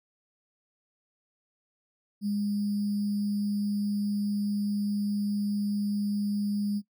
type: tone with sample-and-hold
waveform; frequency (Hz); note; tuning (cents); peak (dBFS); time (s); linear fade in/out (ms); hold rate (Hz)
sine; 204.8; G#3; -24; -26; 2.21-6.82; 50; 4900
effects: noise-tail reverb RT60 0.1 s tail -18 dB re dry